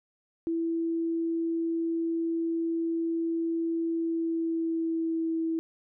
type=tone with pitch glide; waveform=sine; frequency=331.1 to 326 Hz; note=E4 to E4; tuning=+8 to -19 cents; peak=-26 dBFS; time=0.47-5.59 s; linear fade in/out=0 ms; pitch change=-27 cents; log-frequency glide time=3.88-5.38 s; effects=none

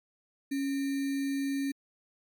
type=tone with sample-and-hold; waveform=sine; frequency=275.9 Hz; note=C#4; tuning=8 cents flat; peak=-28 dBFS; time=0.51-1.72 s; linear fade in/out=10 ms; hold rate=2100 Hz; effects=MP3 96 kbps

